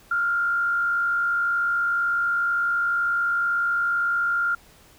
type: tone with frequency modulation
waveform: sine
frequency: 1396.9 Hz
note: F6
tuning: in tune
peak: -20 dBFS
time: 0.11-4.55 s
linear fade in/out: 5 ms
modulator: 55.8 Hz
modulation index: 0.48
effects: pink hiss -53 dBFS RMS until 4.98 s